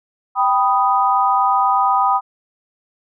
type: chord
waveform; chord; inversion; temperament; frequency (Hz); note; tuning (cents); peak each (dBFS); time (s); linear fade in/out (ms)
sine; G augmented; none; equal; 784 / 987.8 / 1244.5; G5 / B5 / D#6; 0 / 0 / 0; -17; 0.35-2.21; 50
effects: none